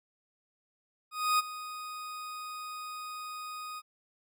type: tone with ADSR envelope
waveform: 40% pulse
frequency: 1244.5 Hz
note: D#6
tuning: in tune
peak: -22 dBFS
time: 1.11-3.82 s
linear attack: 280 ms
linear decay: 22 ms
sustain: -16 dB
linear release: 40 ms
effects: none